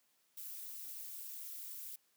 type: noise with amplitude modulation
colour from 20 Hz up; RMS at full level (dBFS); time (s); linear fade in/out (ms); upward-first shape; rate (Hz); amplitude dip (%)
violet; -43; 0.37-1.96; 5; sine; 224; 90
effects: white hiss -75 dBFS RMS until 2.16 s + high-pass 150 Hz 12 dB/octave